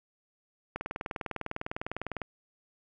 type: click train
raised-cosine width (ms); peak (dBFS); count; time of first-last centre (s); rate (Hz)
0.5; -19; 30; 0.76-2.217; 19.9
effects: none